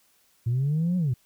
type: linear two-way sweep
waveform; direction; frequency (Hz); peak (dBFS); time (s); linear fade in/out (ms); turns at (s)
sine; up then down; 113.2 to 185 to 113.2; -20; 0.46-1.14; 10; 0.97
effects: tanh soft clip ceiling -19 dBFS + white hiss -64 dBFS RMS until 1.25 s